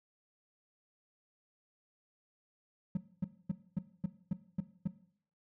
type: tone bursts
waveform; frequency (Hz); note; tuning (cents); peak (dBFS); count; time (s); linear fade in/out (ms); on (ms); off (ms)
triangle; 182.9; F#3; -20; -26; 8; 2.95-4.876; 5; 22; 250
effects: noise-tail reverb RT60 0.6 s tail -17 dB re dry + tanh soft clip ceiling -24 dBFS